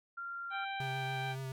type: tone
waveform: sine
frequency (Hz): 1385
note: F6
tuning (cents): -15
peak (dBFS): -39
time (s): 0.17-0.65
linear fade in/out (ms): 10
type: harmonic tone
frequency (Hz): 784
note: G5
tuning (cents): 0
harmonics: 1 / 2 / 3 / 4 / 5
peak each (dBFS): -39 / -43 / -44 / -49 / -50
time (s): 0.5-1.36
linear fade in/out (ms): 50
type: tone with vibrato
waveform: square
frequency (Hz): 132.8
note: C3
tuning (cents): +26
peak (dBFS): -39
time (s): 0.8-1.52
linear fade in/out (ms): 2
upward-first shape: sine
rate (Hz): 7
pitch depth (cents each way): 19
effects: none